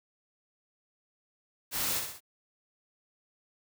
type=noise with echo; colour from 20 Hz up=white; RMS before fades=-32 dBFS; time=1.71-2.02 s; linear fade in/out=50 ms; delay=62 ms; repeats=3; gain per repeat=-5 dB; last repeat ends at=2.206 s; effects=none